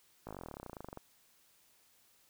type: slowing click train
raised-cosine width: 1 ms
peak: -30 dBFS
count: 25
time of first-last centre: 0.27-0.973 s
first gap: 18 ms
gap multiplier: 1.04
effects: white hiss -68 dBFS RMS until 2.29 s